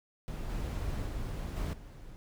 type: noise with level steps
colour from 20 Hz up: brown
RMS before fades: -38 / -35 / -37 / -33 / -48 dBFS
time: 0.28-2.16 s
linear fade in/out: 0 ms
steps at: 0.49 / 1.06 / 1.56 / 1.73 s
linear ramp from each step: 5 ms
effects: none